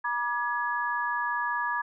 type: tone cluster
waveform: sine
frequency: 962 / 1187 / 1683 Hz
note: B5 / D6 / G#6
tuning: -46 / +18 / +23 cents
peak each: -30 / -33 / -30 dBFS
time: 0.04-1.82 s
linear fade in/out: 10 ms
effects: none